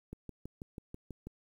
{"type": "click train", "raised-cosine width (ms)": 3, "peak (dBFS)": -30, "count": 8, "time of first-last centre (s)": [0.13, 1.27], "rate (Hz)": 6.14, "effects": ["10-bit"]}